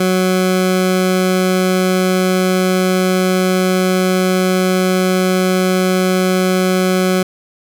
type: tone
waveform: 20% pulse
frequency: 185 Hz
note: F#3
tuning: in tune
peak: -7 dBFS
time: 0-7.23 s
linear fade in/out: 5 ms
effects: none